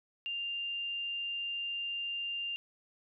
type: tone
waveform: sine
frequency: 2794 Hz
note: F7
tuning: in tune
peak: -34 dBFS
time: 0.26-2.56 s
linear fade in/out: 0 ms
effects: none